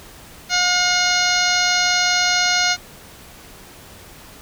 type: harmonic tone with a mistuned harmonic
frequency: 719 Hz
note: F#5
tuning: 50 cents flat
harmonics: 1 / 2 / 3 / 4 / 5 / 6 / 7 / 8 / 9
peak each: -24 / -21 / -23 / -26 / -27 / -22 / -26 / -27 / -25 dBFS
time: 0.49-2.77 s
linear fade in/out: 50 ms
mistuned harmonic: 6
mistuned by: -39 cents
effects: pink hiss -42 dBFS RMS until 4.41 s